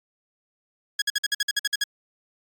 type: tone bursts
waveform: 15% pulse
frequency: 1661.2 Hz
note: G#6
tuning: in tune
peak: -14 dBFS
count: 11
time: 0.99-1.839 s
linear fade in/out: 5 ms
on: 29 ms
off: 53 ms
effects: AAC 48 kbps